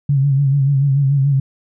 sine tone with vibrato, 138.59 Hz, C#3, in tune, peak -11 dBFS, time 0.09-1.4 s, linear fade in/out 5 ms, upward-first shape sine, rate 6.9 Hz, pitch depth 61 cents each way, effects none

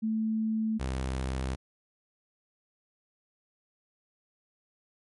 sine / sawtooth tone pair in turn, 220 / 65.22 Hz, A3 / C2, 0 / -5 cents, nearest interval octave + major sixth, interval 2105 cents, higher first, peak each -26 dBFS, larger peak neither, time 0.02-0.79 / 0.79-1.56 s, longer neither, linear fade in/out 20 ms, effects MP3 48 kbps

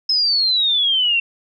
sine exponential sweep, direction down, 5200 to 2700 Hz, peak -14 dBFS, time 0.09-1.2 s, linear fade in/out 5 ms, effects none

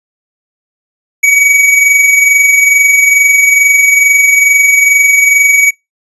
square tone with amplitude modulation, 2264 Hz, C#7, 36 cents sharp, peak -3 dBFS, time 1.23-5.71 s, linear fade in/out 10 ms, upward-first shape sine, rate 22.3 Hz, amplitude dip 45%, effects noise-tail reverb RT60 0.2 s tail -24 dB re dry + resampled to 24000 Hz

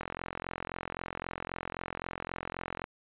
click train, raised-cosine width 0.5 ms, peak -20 dBFS, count 125, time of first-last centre 0.01-2.841 s, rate 43.8 Hz, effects resampled to 8000 Hz

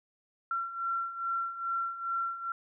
sine beating tone pair, 1360 / 1362.4 Hz, F6 / F6, -46 / -43 cents, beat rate 2.4 Hz, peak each -37 / -32 dBFS, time 0.51-2.52 s, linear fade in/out 2 ms, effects none

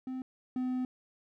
triangle tone pair in turn, 258.4 / 254 Hz, C4 / B3, -21 / +49 cents, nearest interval unison, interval 30 cents, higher first, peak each -33 / -28 dBFS, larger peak second, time 0.07-0.22 / 0.56-0.85 s, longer second, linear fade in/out 2 ms, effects none

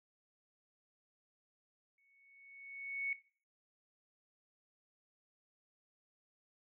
sine tone with exponential growth, 2217 Hz, C#7, in tune, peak -33 dBFS, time 1.98-3.13 s, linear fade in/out 2 ms, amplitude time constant 250 ms, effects noise-tail reverb RT60 0.4 s tail -17 dB re dry

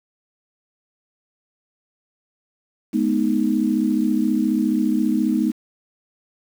sine chord, G# minor, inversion none, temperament equal with one note detuned, 212.3 / 246.9 / 311.1 Hz, G#3 / B3 / D#4, +38 / 0 / 0 cents, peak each -21 dBFS, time 2.93-5.52 s, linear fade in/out 20 ms, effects 7-bit

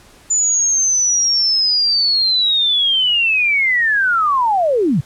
sine linear sweep, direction down, 7040 to 116.54 Hz, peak -12 dBFS, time 0.3-5.01 s, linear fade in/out 10 ms, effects pink hiss -46 dBFS RMS until 5.05 s + low-pass 11000 Hz 12 dB/octave

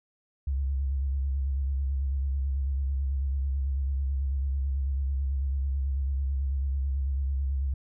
sine tone with vibrato, 68 Hz, C#2, 33 cents flat, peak -25 dBFS, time 0.47-7.74 s, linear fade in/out 5 ms, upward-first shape square, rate 9.1 Hz, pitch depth 46 cents each way, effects none

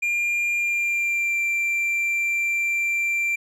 triangle tone with pitch glide, 2400 to 2359 Hz, D7 to D7, +37 to +7 cents, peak -19 dBFS, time 0.02-3.36 s, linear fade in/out 10 ms, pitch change -30 cents, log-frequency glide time 0.59-1.4 s, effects none

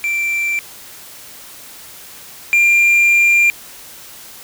triangle tone pair in turn, 2349 / 2389 Hz, D7 / D7, 0 / +29 cents, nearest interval unison, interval 29 cents, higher second, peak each -14 / -7 dBFS, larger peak second, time 0.04-0.59 / 2.53-3.5 s, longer second, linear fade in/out 0 ms, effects white hiss -37 dBFS RMS until 4.43 s

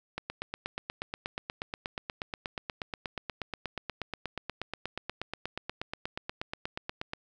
click train, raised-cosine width 0.3 ms, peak -18 dBFS, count 59, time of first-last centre 0.18-7.134 s, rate 8.34 Hz, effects none

